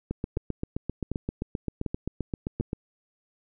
two click trains, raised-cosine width 3 ms, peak -16 / -16 dBFS, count 21 / 4, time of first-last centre 0.11-2.731 / 0.37-2.609 s, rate 7.63 / 1.34 Hz, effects none

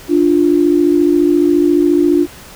sine tone pair together, 294.8 / 349.2 Hz, D4 / F4, +7 / 0 cents, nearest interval minor third, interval 293 cents, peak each -11 dBFS, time 0.08-2.27 s, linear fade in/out 50 ms, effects pink hiss -36 dBFS RMS until 2.55 s

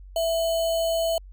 sine tone with sample-and-hold, 661 Hz, E5, 5 cents sharp, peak -21 dBFS, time 0.16-1.18 s, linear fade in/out 2 ms, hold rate 3675 Hz, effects added 47 Hz sine -41 dBFS peak until 1.32 s

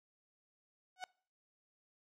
sawtooth tone with exponential growth, 740 Hz, F#5, in tune, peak -33 dBFS, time 0.96-1.04 s, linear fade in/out 1 ms, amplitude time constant 17 ms, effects noise-tail reverb RT60 0.5 s tail -25 dB re dry + low-pass 7000 Hz 12 dB/octave

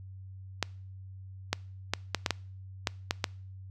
clicks, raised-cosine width 0.2 ms, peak -9 dBFS, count 9, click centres 0.627 / 1.53 / 1.936 / 2.147 / 2.262 / 2.307 / 2.872 / 3.109 / 3.242 s, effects noise-tail reverb RT60 0.5 s tail -25 dB re dry + added 95 Hz sine -43 dBFS peak until 3.7 s

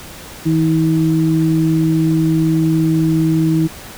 sine tone pair together, 160.8 / 320 Hz, E3 / D#4, -43 / +49 cents, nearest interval octave, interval 1192 cents, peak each -14 dBFS, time 0.45-3.68 s, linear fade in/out 20 ms, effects pink hiss -34 dBFS RMS until 3.97 s

